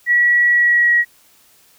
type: tone with pitch glide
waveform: sine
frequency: 1930 to 1908.9 Hz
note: B6 to A#6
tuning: -40 to +41 cents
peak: -10 dBFS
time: 0.06-1.05 s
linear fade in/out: 50 ms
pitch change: -19 cents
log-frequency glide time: 0.51-0.93 s
effects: white hiss -52 dBFS RMS until 1.78 s